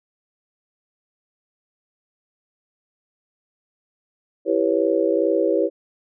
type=chord; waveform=sine; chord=C# half-diminished seventh; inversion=first; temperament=equal with one note detuned; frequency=329.6 / 392 / 492.2 / 554.4 Hz; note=E4 / G4 / B4 / C#5; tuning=0 / 0 / -6 / 0 cents; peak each=-22 dBFS; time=4.45-5.7 s; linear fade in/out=50 ms; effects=none